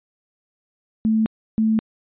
sine tone bursts at uneven times, 220 Hz, A3, in tune, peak -15 dBFS, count 2, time 1.05-1.26 / 1.58-1.79 s, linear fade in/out 0 ms, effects resampled to 8000 Hz

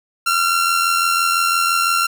sawtooth tone with amplitude modulation, 1369 Hz, F6, 35 cents flat, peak -9 dBFS, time 0.26-2.07 s, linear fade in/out 10 ms, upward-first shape sine, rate 85.9 Hz, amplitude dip 45%, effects none

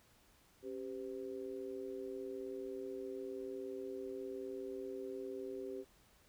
sine tone with amplitude modulation, 392 Hz, G4, in tune, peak -37 dBFS, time 0.62-5.85 s, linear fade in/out 50 ms, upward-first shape sine, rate 119 Hz, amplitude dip 100%, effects pink hiss -68 dBFS RMS until 6.28 s

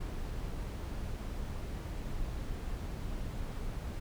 brown noise, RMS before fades -38 dBFS, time 0-4 s, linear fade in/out 10 ms, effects none

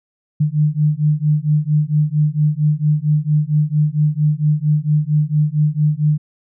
sine beating tone pair, 148.7 / 153.1 Hz, D3 / D#3, +22 / -28 cents, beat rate 4.4 Hz, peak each -16 dBFS, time 0.4-6.18 s, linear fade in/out 10 ms, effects none

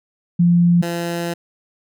sine / 15% pulse tone pair in turn, 173.2 / 170.91 Hz, F3 / F3, -14 / -37 cents, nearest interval unison, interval 23 cents, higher first, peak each -10 / -15 dBFS, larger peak first, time 0.39-0.82 / 0.82-1.34 s, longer second, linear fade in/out 10 ms, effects none

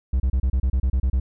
triangle tone bursts, 64 Hz, C2, 38 cents flat, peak -15 dBFS, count 11, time 0.13-1.199 s, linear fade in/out 5 ms, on 69 ms, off 31 ms, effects none

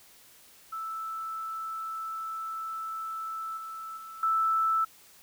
sine tone with level steps, 1318.5 Hz, E6, in tune, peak -33 / -37 / -41 / -23 dBFS, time 0.72-4.85 s, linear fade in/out 10 ms, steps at 3.57 / 3.97 / 4.23 s, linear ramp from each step 2 ms, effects white hiss -56 dBFS RMS until 5.22 s

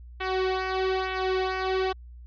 sawtooth tone with flanger, 376.2 Hz, F#4, 29 cents sharp, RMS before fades -27 dBFS, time 0.2-1.93 s, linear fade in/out 10 ms, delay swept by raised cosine 0.2 to 2.4 ms, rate 1.1 Hz, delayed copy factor -0.75, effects added 60 Hz sine -42 dBFS peak until 2.26 s + resampled to 11025 Hz

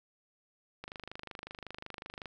click train, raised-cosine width 0.3 ms, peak -26 dBFS, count 37, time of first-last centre 0.84-2.257 s, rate 25.4 Hz, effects none

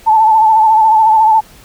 sine tone with vibrato, 877 Hz, A5, 6 cents flat, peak -5 dBFS, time 0.06-1.41 s, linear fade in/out 20 ms, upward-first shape sine, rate 14 Hz, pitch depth 46 cents each way, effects pink hiss -41 dBFS RMS until 1.64 s

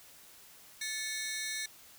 15% pulse ring-modulated tone, 1975.5 Hz, B6, in tune, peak -26 dBFS, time 0.81-1.66 s, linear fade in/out 5 ms, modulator 231 Hz, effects white hiss -56 dBFS RMS until 1.98 s

